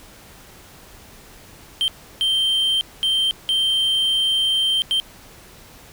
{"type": "tone bursts at uneven times", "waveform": "triangle", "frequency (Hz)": 3136, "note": "G7", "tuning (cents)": 0, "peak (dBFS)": -15, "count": 5, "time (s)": [[1.81, 1.88], [2.21, 2.81], [3.03, 3.31], [3.49, 4.82], [4.91, 5]], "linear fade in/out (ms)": 0, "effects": ["pink hiss -45 dBFS RMS until 5.92 s"]}